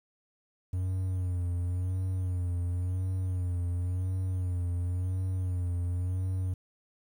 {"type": "tone with vibrato", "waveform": "triangle", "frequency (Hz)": 90.5, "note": "F#2", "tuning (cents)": -38, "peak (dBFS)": -26, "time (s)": [0.73, 6.54], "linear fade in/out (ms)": 5, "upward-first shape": "sine", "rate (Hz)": 0.94, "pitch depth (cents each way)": 56, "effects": ["10-bit"]}